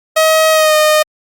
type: tone with pitch glide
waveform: sawtooth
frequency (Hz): 634 to 614.2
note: D#5 to D#5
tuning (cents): +32 to -23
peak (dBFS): -4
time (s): 0.16-1.03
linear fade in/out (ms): 10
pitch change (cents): -55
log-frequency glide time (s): 0.51-0.75
effects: Opus 48 kbps